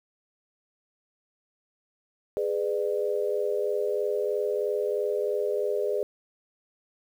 sine chord, G# diminished, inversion none, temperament just, 415.3 / 498.4 / 598 Hz, G#4 / B4 / D5, 0 / +16 / +31 cents, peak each -27 / -30 / -31 dBFS, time 2.37-6.03 s, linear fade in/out 0 ms, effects 9-bit

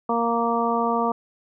harmonic tone, 233.1 Hz, A#3, in tune, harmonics 1 / 2 / 3 / 4 / 5, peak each -26 / -26 / -26 / -26 / -26 dBFS, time 0.09-1.12 s, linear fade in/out 5 ms, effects none

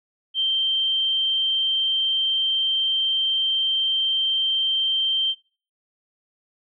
sine tone, 3138 Hz, G7, 1 cent sharp, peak -19 dBFS, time 0.34-5.35 s, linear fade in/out 50 ms, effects noise-tail reverb RT60 0.4 s tail -23 dB re dry

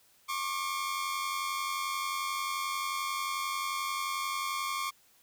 sawtooth tone pair together, 1087.7 / 1179 Hz, C#6 / D6, -33 / +6 cents, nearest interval minor second, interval 139 cents, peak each -30 / -32 dBFS, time 0.28-4.91 s, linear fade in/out 20 ms, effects white hiss -64 dBFS RMS until 5.22 s

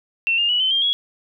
sine tone with pitch steps, 2700 / 2816 / 2938 / 3064 / 3196 / 3334 Hz, E7 / F7 / F#7 / G7 / G7 / G#7, +41 / +14 / -13 / -40 / +33 / +6 cents, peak -16 dBFS, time 0.27-0.93 s, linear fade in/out 0 ms, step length 110 ms, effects none

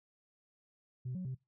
sine tone with pitch steps, 126.7 / 183.4 / 130 Hz, B2 / F#3 / C3, +45 / -15 / -11 cents, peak -35 dBFS, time 1.05-1.35 s, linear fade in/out 10 ms, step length 100 ms, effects noise-tail reverb RT60 0.2 s tail -20 dB re dry + tanh soft clip ceiling -34 dBFS

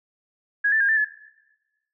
sine tone with pitch steps, 1658 / 1765 / 1620 / 1774 / 1714 Hz, G#6 / A6 / G#6 / A6 / A6, -3 / +5 / -43 / +14 / -46 cents, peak -17 dBFS, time 0.64-1.05 s, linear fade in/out 10 ms, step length 82 ms, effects noise-tail reverb RT60 1.0 s tail -18 dB re dry

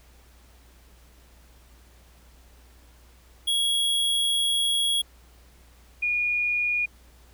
square / sine tone pair in turn, 3322 / 2440 Hz, G#7 / D#7, 0 / -34 cents, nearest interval perfect fourth, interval 534 cents, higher first, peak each -22 dBFS, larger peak neither, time 3.47-5.02 / 6.02-6.86 s, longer first, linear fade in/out 10 ms, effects added 60 Hz sine -52 dBFS peak until 7.33 s + pink hiss -58 dBFS RMS until 7.33 s

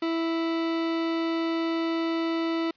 40% pulse tone, 329.6 Hz, E4, in tune, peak -24 dBFS, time 0.02-2.71 s, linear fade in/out 5 ms, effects white hiss -63 dBFS RMS until 2.76 s + resampled to 11025 Hz

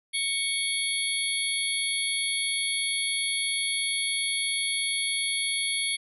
sine tone cluster, 2223 / 3297 / 3567 / 4403 / 10540 Hz, C#7 / G#7 / A7 / C#8 / E9, +4 / -13 / +23 / -13 / -1 cents, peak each -30 / -31 / -36 / -35 / -31 dBFS, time 0.13-5.97 s, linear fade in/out 20 ms, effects none

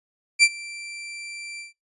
sawtooth tone with ADSR envelope, 2349 Hz, D7, in tune, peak -7 dBFS, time 0.39-1.73 s, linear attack 39 ms, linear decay 53 ms, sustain -24 dB, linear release 140 ms, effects noise-tail reverb RT60 0.2 s tail -25 dB re dry + resampled to 24000 Hz

